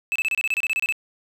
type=tone bursts; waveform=triangle; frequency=2614 Hz; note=E7; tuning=15 cents flat; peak=-18 dBFS; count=13; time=0.12-0.924 s; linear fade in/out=0 ms; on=36 ms; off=28 ms; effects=8-bit